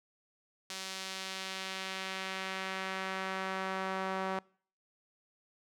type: tone with band-pass filter sweep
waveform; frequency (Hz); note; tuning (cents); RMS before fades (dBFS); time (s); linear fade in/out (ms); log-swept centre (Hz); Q
sawtooth; 190; F#3; +46; -38; 0.7-4.39; 2; 5100 to 1000; 0.94
effects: noise-tail reverb RT60 0.5 s tail -25 dB re dry